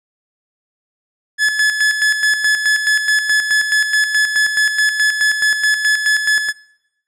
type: tone with tremolo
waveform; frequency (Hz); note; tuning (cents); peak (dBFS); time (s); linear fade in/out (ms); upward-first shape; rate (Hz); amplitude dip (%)
45% pulse; 1715; A6; -45; -10; 1.38-6.53; 50; square; 4.7; 55
effects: noise-tail reverb RT60 0.9 s tail -23 dB re dry + low-pass 9000 Hz 12 dB/octave